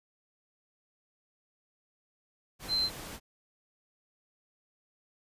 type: tone in noise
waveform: sine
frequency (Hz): 4104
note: C8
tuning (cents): -34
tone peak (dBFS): -26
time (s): 2.68-2.9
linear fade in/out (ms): 50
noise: pink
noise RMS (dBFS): -43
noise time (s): 2.59-3.2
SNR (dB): +14
effects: resampled to 32000 Hz